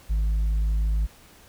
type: tone with tanh clipping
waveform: sine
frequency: 52.9 Hz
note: G#1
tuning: 33 cents sharp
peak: -21 dBFS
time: 0.09-1.07 s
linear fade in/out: 20 ms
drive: 3 dB
effects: pink hiss -52 dBFS RMS until 1.48 s